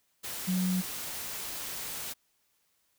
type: tone in noise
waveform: sine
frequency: 184 Hz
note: F#3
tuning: 9 cents flat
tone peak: -26 dBFS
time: 0.47-0.82 s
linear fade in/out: 20 ms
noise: white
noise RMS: -38 dBFS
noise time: 0.23-2.14 s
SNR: +9 dB
effects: white hiss -73 dBFS RMS until 2.98 s